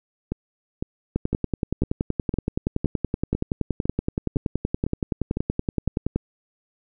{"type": "two click trains", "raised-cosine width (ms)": 3, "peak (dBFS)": [-9, -12], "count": [54, 12], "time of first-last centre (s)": [[1.16, 6.16], [0.32, 5.876]], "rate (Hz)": [10.6, 1.98], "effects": []}